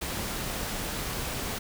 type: noise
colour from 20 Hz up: pink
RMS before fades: -33 dBFS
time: 0.01-1.59 s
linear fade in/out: 10 ms
effects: none